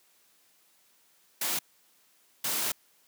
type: noise bursts at uneven times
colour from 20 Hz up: white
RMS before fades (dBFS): -30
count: 2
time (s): 1.41-1.59 / 2.44-2.72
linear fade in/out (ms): 5
effects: white hiss -65 dBFS RMS until 3.07 s + high-pass 150 Hz 12 dB/octave